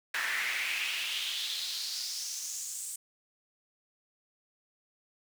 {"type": "noise with high-pass filter sweep", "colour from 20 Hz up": "brown", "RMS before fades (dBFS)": -35, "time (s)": [0.14, 2.96], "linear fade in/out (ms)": 5, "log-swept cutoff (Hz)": [1700, 8300], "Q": 3.7, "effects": []}